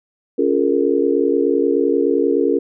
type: chord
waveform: sine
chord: Bb minor seventh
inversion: first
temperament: just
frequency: 279.7 / 349.6 / 419.5 / 466.2 Hz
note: Db4 / F4 / Ab4 / Bb4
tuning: +16 / +2 / +17 / 0 cents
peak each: -19 dBFS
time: 0.38-2.59 s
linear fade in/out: 10 ms
effects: none